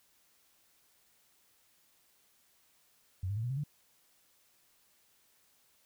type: tone with pitch steps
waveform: sine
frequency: 92.5 / 101.46 / 111.28 / 122.05 / 133.87 / 146.83 Hz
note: F#2 / G#2 / A2 / B2 / C3 / D3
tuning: 0 / -40 / +20 / -20 / +40 / 0 cents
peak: -32 dBFS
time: 3.23-3.638 s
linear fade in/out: 5 ms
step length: 68 ms
effects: white hiss -69 dBFS RMS until 5.85 s